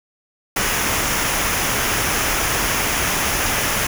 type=noise with comb filter; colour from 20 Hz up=pink; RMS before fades=-20 dBFS; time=0.56-3.87 s; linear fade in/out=5 ms; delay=0.24 ms; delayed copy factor=-0.5; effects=none